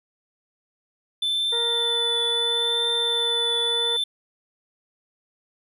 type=tone with vibrato; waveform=triangle; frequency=3520 Hz; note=A7; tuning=in tune; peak=-20 dBFS; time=1.22-4.04 s; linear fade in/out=5 ms; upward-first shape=triangle; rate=0.74 Hz; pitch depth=23 cents each way
type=harmonic tone; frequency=469.5 Hz; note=A#4; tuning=12 cents sharp; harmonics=1 / 2 / 3 / 4; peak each=-29 / -35 / -39 / -41 dBFS; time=1.52-3.97 s; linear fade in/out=10 ms
effects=none